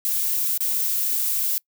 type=noise with dropouts; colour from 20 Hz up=violet; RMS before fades=-23 dBFS; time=0.05-1.58 s; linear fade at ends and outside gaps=0 ms; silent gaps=0.576-0.606 s; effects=noise-tail reverb RT60 0.1 s tail -25 dB re dry

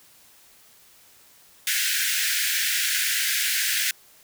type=high-pass noise; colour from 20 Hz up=pink; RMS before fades=-24 dBFS; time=1.67-3.91 s; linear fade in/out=2 ms; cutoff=1500 Hz; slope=96 dB/octave; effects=white hiss -54 dBFS RMS until 4.23 s

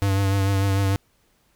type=tone with vibrato; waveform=square; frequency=98 Hz; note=G2; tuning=in tune; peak=-19 dBFS; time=0.02-0.96 s; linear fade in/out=0 ms; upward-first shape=triangle; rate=6.7 Hz; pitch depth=34 cents each way; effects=pink hiss -64 dBFS RMS until 1.55 s

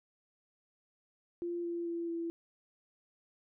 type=tone with pitch steps; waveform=sine; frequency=345.8 / 342.2 / 338.7 / 335.2 Hz; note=F4 / F4 / E4 / E4; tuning=-17 / -35 / +47 / +29 cents; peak=-34 dBFS; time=1.42-2.3 s; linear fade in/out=0 ms; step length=220 ms; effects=none

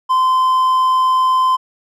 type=tone; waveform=triangle; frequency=1032 Hz; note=C6; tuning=24 cents flat; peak=-9 dBFS; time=0.09-1.57 s; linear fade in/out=20 ms; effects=none

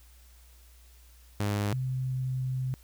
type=tone pair in turn; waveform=sawtooth / sine; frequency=102.7 / 129.39 Hz; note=G#2 / C3; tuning=-19 / -19 cents; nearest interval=major third; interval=400 cents; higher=second; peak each=-23 / -28 dBFS; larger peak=first; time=1.4-1.73 / 1.73-2.74 s; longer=second; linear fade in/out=0 ms; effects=added 60 Hz sine -53 dBFS peak until 2.83 s + white hiss -61 dBFS RMS until 2.83 s

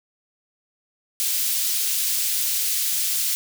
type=high-pass noise; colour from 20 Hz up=white; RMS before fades=-23 dBFS; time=1.2-3.35 s; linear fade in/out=0 ms; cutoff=3300 Hz; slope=12 dB/octave; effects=none

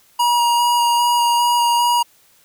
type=tone with vibrato; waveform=square; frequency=954 Hz; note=A#5; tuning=40 cents sharp; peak=-14 dBFS; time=0.19-2.03 s; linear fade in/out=10 ms; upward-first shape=square; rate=2.5 Hz; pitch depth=10 cents each way; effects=white hiss -54 dBFS RMS until 2.44 s

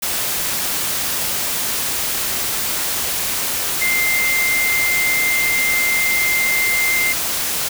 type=tone in noise; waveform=sine; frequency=2093 Hz; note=C7; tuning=in tune; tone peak=-16 dBFS; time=3.81-7.13 s; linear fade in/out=10 ms; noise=white; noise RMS=-21 dBFS; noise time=0.02-7.69 s; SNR=+2 dB; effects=none

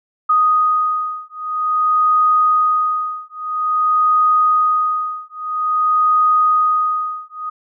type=beating tone pair; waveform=sine; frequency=1244.5 / 1245 Hz; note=D#6 / D#6; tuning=0 / +1 cents; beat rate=0.5 Hz; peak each=-16 dBFS; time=0.29-7.5 s; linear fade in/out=10 ms; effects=none

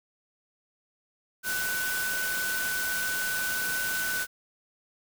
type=tone in noise; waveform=sine; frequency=1500 Hz; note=F#6; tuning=23 cents sharp; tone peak=-29 dBFS; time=1.43-4.27 s; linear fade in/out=50 ms; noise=white; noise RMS=-33 dBFS; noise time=1.43-4.27 s; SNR=+1 dB; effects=none

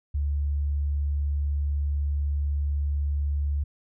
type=tone; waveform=sine; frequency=72 Hz; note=D2; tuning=34 cents flat; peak=-23 dBFS; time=0.14-3.64 s; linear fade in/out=10 ms; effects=none

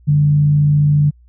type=tone with frequency modulation; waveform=sine; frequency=146.83 Hz; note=D3; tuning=in tune; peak=-9 dBFS; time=0.07-1.11 s; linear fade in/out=20 ms; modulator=54.5 Hz; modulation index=0.23; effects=added 60 Hz sine -44 dBFS peak until 1.28 s

